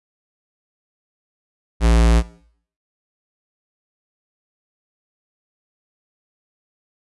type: tone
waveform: square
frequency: 57.1 Hz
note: A#1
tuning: 35 cents flat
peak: -12 dBFS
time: 1.8-2.23 s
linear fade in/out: 50 ms
effects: noise-tail reverb RT60 0.6 s tail -19 dB re dry + resampled to 24000 Hz